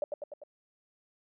sine tone with echo, 587.3 Hz, D5, in tune, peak -27 dBFS, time 0.02-0.04 s, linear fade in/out 2 ms, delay 99 ms, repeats 4, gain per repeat -4 dB, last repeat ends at 0.436 s, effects none

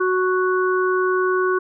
harmonic tone, 370 Hz, F#4, in tune, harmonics 1 / 3 / 4, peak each -18 / -23 / -24 dBFS, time 0-1.59 s, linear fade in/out 10 ms, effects none

